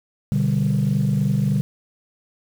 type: chord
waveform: sine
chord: G major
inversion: first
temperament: equal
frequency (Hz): 123.47 / 146.83 / 196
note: B2 / D3 / G3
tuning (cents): 0 / 0 / 0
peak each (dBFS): -21 / -19 / -20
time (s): 0.32-1.61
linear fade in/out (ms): 0
effects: tanh soft clip ceiling -12 dBFS + 7-bit